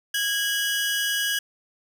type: tone pair together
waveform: sawtooth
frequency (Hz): 1645.1 / 2955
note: G#6 / F#7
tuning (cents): -17 / -3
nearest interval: minor seventh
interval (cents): 1014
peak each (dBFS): -21 / -24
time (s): 0.14-1.39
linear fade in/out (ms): 5
effects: none